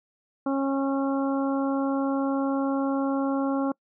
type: harmonic tone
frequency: 273.3 Hz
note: C#4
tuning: 24 cents flat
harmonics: 1 / 2 / 3 / 4 / 5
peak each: -24 / -30 / -34 / -36 / -38 dBFS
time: 0.46-3.72 s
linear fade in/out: 5 ms
effects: noise-tail reverb RT60 0.1 s tail -26 dB re dry